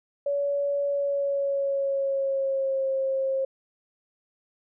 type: tone with pitch glide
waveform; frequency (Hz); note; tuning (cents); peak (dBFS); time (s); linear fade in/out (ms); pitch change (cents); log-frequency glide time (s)
sine; 567 to 535.2; C#5 to C5; +39 to +39; -23; 0.26-3.45; 5; -100; 0.86-2.87
effects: none